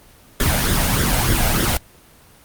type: noise with flanger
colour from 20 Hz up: pink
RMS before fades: -17 dBFS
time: 0.4-1.77 s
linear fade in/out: 2 ms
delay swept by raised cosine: 0.57 to 1.41 ms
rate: 3.3 Hz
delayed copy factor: +0.65
effects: pink hiss -48 dBFS RMS until 2.44 s + Opus 24 kbps

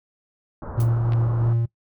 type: low-pass noise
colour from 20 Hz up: pink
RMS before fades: -34 dBFS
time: 0.62-1.53 s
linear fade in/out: 2 ms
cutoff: 1400 Hz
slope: 48 dB/octave
type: tone with tremolo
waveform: triangle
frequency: 116.3 Hz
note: A#2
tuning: 4 cents flat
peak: -15 dBFS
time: 0.77-1.66 s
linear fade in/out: 10 ms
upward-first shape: sine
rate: 3.1 Hz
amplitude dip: 30%
type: noise with exponential decay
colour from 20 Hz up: blue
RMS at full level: -34 dBFS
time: 0.8-0.91 s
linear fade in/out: 2 ms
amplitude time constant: 23 ms
type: clicks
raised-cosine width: 0.3 ms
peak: -23 dBFS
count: 2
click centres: 1.122 / 1.134 s
effects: noise-tail reverb RT60 0.1 s tail -20 dB re dry

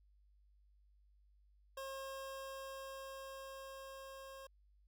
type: tone with level ramp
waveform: 25% pulse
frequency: 538 Hz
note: C5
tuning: 48 cents sharp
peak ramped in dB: -40 to -47 dBFS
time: 1.77-4.47 s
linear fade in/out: 5 ms
effects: added 50 Hz sine -66 dBFS peak until 4.87 s

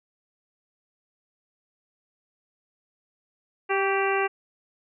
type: harmonic tone with a mistuned harmonic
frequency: 392 Hz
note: G4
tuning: in tune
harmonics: 1 / 2 / 3 / 4 / 5 / 6 / 7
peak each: -25 / -28 / -30 / -31 / -32 / -33 / -33 dBFS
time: 3.69-4.28 s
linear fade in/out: 20 ms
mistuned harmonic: 3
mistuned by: -36 cents
effects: none

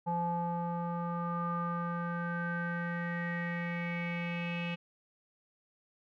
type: tone with low-pass filter sweep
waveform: square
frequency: 171.9 Hz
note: F3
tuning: 27 cents flat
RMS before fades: -35 dBFS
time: 0.06-4.76 s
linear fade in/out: 20 ms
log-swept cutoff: 840 to 2700 Hz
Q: 7.4
effects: none

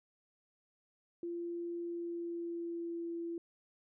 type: tone with pitch glide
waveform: sine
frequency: 343.3 to 337.8 Hz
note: F4 to E4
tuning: -30 to +42 cents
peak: -37 dBFS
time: 1.23-3.38 s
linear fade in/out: 2 ms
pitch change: -28 cents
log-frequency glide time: 1.8-3.07 s
effects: none

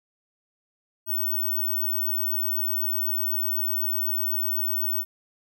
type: tone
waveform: sine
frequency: 15804 Hz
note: B9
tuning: in tune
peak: -23 dBFS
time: 1.06-5.05 s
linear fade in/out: 50 ms
effects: none

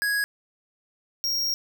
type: tone pair in turn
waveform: square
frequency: 1661.2 / 5588 Hz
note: G#6 / F8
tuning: 0 / 0 cents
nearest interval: octave + major sixth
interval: 2100 cents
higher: second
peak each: -23 / -24 dBFS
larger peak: first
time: 0.02-0.24 / 1.24-1.54 s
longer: second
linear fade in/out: 0 ms
effects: none

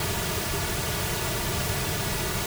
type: noise with comb filter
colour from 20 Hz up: pink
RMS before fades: -28 dBFS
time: 0-2.46 s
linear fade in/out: 2 ms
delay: 3.8 ms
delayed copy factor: -0.7
effects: none

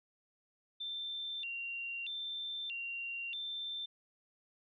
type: tone with vibrato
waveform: sine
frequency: 3136 Hz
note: G7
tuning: in tune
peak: -38 dBFS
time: 0.8-3.86 s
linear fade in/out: 10 ms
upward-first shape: square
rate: 0.79 Hz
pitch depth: 220 cents each way
effects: none

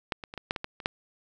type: clicks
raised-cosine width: 0.3 ms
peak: -12 / -22 / -24 / -20 / -11 / -16 / -17 / -26 / -9 dBFS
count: 9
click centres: 0.122 / 0.238 / 0.339 / 0.377 / 0.509 / 0.562 / 0.644 / 0.802 / 0.859 s
effects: none

